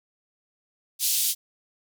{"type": "band-pass noise", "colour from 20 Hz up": "white", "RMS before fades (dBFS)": -24, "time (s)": [0.99, 1.35], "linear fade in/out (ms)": 50, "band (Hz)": [3300, 16000], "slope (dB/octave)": 24, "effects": []}